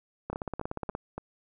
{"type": "two click trains", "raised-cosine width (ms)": 1, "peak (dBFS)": [-21, -19], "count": [4, 12], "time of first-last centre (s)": [[0.33, 1.18], [0.3, 0.951]], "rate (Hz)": [3.53, 16.9], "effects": []}